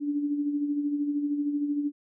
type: tone with tremolo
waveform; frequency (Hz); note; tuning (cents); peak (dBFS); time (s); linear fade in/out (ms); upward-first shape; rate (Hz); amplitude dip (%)
sine; 290.4; D4; -19; -23; 0-1.92; 50; sine; 13; 50
effects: none